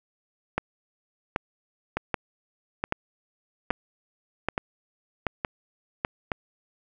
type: two click trains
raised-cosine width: 0.5 ms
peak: -11 / -9 dBFS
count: 6 / 8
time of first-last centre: 1.97-6.318 / 0.58-6.049 s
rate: 1.15 / 1.28 Hz
effects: none